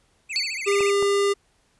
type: tone with vibrato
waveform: square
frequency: 2337 Hz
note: D7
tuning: 9 cents flat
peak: -29 dBFS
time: 0.29-0.92 s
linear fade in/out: 20 ms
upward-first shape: sine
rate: 14 Hz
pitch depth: 230 cents each way
type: tone with exponential decay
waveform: sine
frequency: 4479 Hz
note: C#8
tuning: 17 cents sharp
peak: -19 dBFS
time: 0.36-0.82 s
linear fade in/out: 0 ms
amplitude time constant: 98 ms
type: tone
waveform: square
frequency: 401.3 Hz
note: G4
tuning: 41 cents sharp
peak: -19 dBFS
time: 0.66-1.34 s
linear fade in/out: 20 ms
type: clicks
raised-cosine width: 1 ms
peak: -19 dBFS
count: 2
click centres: 0.807 / 1.026 s
effects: pink hiss -64 dBFS RMS until 1.79 s + resampled to 24000 Hz